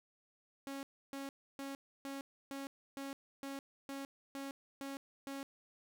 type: tone bursts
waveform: sawtooth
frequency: 275 Hz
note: C#4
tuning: 14 cents flat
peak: -38 dBFS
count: 11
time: 0.67-5.43 s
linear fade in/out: 0 ms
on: 160 ms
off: 300 ms
effects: none